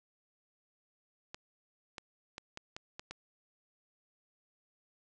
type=clicks; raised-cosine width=0.2 ms; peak=-25 dBFS; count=7; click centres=1.345 / 1.982 / 2.381 / 2.574 / 2.765 / 2.995 / 3.11 s; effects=resampled to 22050 Hz + 10-bit